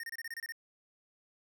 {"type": "tone bursts", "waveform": "square", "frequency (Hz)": 1837, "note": "A#6", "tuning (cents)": -26, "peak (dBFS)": -39, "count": 9, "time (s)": [0, 0.522], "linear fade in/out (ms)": 2, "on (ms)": 34, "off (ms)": 27, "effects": []}